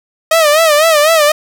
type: tone with vibrato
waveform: sawtooth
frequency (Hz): 622.3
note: D#5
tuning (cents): 0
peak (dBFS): -3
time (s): 0.31-1.32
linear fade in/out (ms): 5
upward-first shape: sine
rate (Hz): 4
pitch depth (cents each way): 110
effects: none